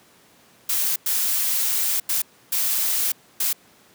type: noise bursts at uneven times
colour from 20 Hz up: blue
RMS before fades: -22 dBFS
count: 5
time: 0.69-0.96 / 1.06-2 / 2.09-2.22 / 2.52-3.12 / 3.4-3.53 s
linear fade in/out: 5 ms
effects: pink hiss -54 dBFS RMS until 3.94 s + high-pass 150 Hz 12 dB/octave